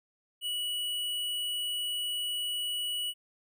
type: tone with hard clipping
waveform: sine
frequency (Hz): 2936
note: F#7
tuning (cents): -14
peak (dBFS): -32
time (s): 0.41-3.14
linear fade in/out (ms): 50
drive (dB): 13
effects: none